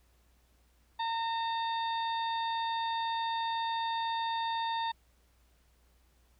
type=harmonic tone with a mistuned harmonic; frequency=914 Hz; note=A#5; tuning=34 cents flat; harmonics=1 / 2 / 3 / 4 / 5; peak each=-31 / -42 / -50 / -40 / -50 dBFS; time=0.99-4.92 s; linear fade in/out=10 ms; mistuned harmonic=3; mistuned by=-47 cents; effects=added 60 Hz sine -65 dBFS peak until 6.39 s + pink hiss -71 dBFS RMS until 6.39 s